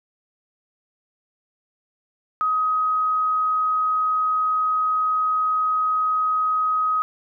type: tone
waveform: sine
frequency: 1261 Hz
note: D#6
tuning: 23 cents sharp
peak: -18 dBFS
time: 2.41-7.02 s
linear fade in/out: 0 ms
effects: none